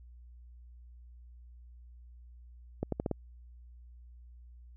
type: accelerating click train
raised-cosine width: 2 ms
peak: -18 dBFS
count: 5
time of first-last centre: 2.83-3.113 s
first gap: 93 ms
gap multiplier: 0.82
effects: added 60 Hz sine -50 dBFS peak until 4.76 s